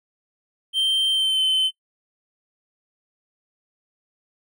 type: tone with pitch glide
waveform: triangle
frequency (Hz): 3136 to 3066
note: G7 to G7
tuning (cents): 0 to -39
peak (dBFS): -16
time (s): 0.73-1.71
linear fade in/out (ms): 50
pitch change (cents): -39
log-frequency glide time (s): 1.11-1.42
effects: noise-tail reverb RT60 0.1 s tail -18 dB re dry